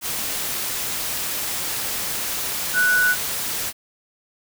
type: tone in noise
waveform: sine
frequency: 1480 Hz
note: F#6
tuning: in tune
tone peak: -15 dBFS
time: 2.73-3.16 s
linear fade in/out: 50 ms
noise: white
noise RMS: -26 dBFS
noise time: 0.01-3.73 s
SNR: +8 dB
effects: none

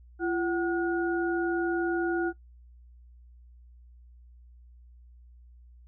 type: tone cluster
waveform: sine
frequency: 341.4 / 750 / 1445 Hz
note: F4 / F#5 / F#6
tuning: -39 / +23 / -41 cents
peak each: -26 / -35 / -33 dBFS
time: 0.19-2.33 s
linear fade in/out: 50 ms
effects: noise-tail reverb RT60 0.1 s tail -18 dB re dry + added 60 Hz sine -50 dBFS peak until 5.87 s

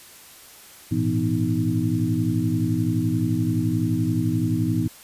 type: tone cluster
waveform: sine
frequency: 106 / 117.6 / 167.2 / 250.7 / 314 Hz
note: G#2 / A#2 / E3 / B3 / D#4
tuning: +36 / +16 / +25 / +26 / +16 cents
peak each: -26 dBFS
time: 0.91-4.88 s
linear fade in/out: 10 ms
effects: white hiss -46 dBFS RMS until 5.03 s + resampled to 32000 Hz

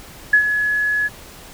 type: tone with ADSR envelope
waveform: sine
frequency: 1695 Hz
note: G#6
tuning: 35 cents sharp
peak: -7 dBFS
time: 0.33-1.09 s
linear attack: 6 ms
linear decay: 85 ms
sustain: -9 dB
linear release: 28 ms
effects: pink hiss -40 dBFS RMS until 1.53 s

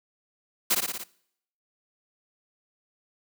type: noise with echo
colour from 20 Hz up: white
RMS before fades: -22 dBFS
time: 0.7-0.75 s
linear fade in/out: 10 ms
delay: 58 ms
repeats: 5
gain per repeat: -3 dB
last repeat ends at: 1.04 s
effects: noise-tail reverb RT60 0.7 s tail -22 dB re dry + high-pass 150 Hz 12 dB/octave

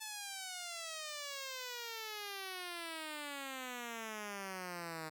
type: exponential sweep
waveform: 5% pulse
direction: down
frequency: 876 to 155.56 Hz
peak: -31 dBFS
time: 0-5.1 s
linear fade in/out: 20 ms
effects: none

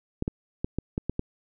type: clicks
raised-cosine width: 3 ms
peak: -14 dBFS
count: 7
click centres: 0.224 / 0.279 / 0.645 / 0.786 / 0.979 / 1.096 / 1.194 s
effects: none

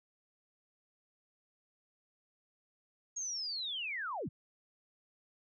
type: linear sweep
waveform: sine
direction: down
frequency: 6645 to 79.5 Hz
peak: -36 dBFS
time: 3.16-4.29 s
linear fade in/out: 10 ms
effects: none

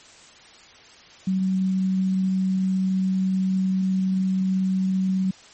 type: tone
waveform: sine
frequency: 188.6 Hz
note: F#3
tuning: 33 cents sharp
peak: -19 dBFS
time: 1.27-5.31 s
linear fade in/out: 5 ms
effects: white hiss -48 dBFS RMS until 5.53 s + MP3 32 kbps

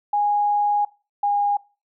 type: tone pair in turn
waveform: sine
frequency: 825 / 816 Hz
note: G#5 / G#5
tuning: -12 / -31 cents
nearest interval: unison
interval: 19 cents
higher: first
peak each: -17 dBFS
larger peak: neither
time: 0.13-0.85 / 1.23-1.57 s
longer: first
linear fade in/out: 5 ms
effects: noise-tail reverb RT60 0.3 s tail -21 dB re dry

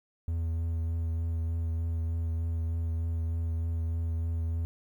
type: tone with vibrato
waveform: triangle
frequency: 82.41 Hz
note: E2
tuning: in tune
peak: -26 dBFS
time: 0.28-4.65 s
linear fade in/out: 0 ms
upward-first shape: triangle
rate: 3.3 Hz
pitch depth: 19 cents each way
effects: 11-bit

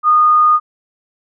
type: tone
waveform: sine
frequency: 1228 Hz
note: D#6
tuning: 23 cents flat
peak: -7 dBFS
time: 0.03-0.6 s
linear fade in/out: 50 ms
effects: none

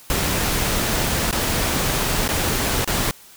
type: noise with dropouts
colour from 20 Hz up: pink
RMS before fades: -21 dBFS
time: 0.1-3.11 s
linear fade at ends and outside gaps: 0 ms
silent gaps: 1.311-1.327 / 2.278-2.289 / 2.845-2.876 s
effects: white hiss -46 dBFS RMS until 3.36 s

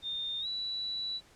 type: tone with pitch glide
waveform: sine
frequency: 3636 to 3942 Hz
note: A#7 to B7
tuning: -44 to -4 cents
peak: -33 dBFS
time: 0.02-1.21 s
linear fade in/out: 50 ms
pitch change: +140 cents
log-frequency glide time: 0.4-0.47 s
effects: pink hiss -60 dBFS RMS until 1.35 s + low-pass 9000 Hz 12 dB/octave

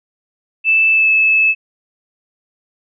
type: tone with pitch glide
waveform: sine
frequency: 2637 to 2608 Hz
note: E7 to E7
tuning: 0 to -19 cents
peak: -9 dBFS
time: 0.64-1.55 s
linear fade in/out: 50 ms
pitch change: -19 cents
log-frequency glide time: 0.91-1.1 s
effects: none

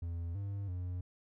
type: tone with pitch steps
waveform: triangle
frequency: 84.9 / 99.7 / 89.9 Hz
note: F2 / G2 / F#2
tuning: -48 / +30 / -49 cents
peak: -34 dBFS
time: 0.02-1.01 s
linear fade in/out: 5 ms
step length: 330 ms
effects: none

